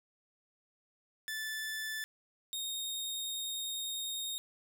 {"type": "tone pair in turn", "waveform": "sawtooth", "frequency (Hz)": [1751, 3710], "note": ["A6", "A#7"], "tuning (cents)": [-9, -9], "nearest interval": "octave + minor second", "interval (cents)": 1300, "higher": "second", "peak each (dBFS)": [-33, -33], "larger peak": "neither", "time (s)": [[1.28, 2.04], [2.53, 4.38]], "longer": "second", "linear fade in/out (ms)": 0, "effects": []}